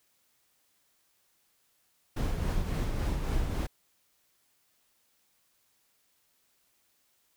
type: noise with tremolo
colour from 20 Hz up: brown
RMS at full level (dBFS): -28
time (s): 2.16-3.67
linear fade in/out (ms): 10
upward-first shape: triangle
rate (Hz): 3.6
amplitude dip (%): 45
effects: white hiss -71 dBFS RMS until 7.36 s